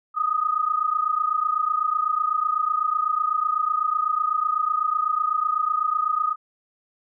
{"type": "tone pair together", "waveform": "sine", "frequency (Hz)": [1231, 1259], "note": ["D#6", "D#6"], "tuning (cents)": [-19, 20], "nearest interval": "unison", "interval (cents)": 39, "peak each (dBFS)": -23, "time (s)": [0.14, 6.36], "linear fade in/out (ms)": 50, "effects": []}